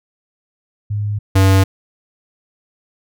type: tone pair in turn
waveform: sine / square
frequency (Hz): 103.9 / 96.06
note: G#2 / G2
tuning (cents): +1 / -35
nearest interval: minor second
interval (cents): 136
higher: first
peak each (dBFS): -17 / -9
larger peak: second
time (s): 0.9-1.19 / 1.35-1.64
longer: neither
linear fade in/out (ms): 10
effects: none